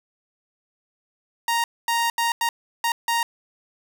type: tone bursts at uneven times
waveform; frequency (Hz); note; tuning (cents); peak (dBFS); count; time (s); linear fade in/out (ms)
sawtooth; 932.3; A#5; 0; -16; 6; 1.48-1.64 / 1.88-2.1 / 2.18-2.32 / 2.41-2.49 / 2.84-2.92 / 3.08-3.23; 2
effects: none